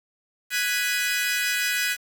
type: chord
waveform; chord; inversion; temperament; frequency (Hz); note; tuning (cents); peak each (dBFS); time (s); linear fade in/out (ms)
sawtooth; G# minor seventh; third; equal; 1480 / 1661.2 / 1975.5 / 2489; F#6 / G#6 / B6 / D#7; 0 / 0 / 0 / 0; -25; 0.5-1.97; 50
effects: 7-bit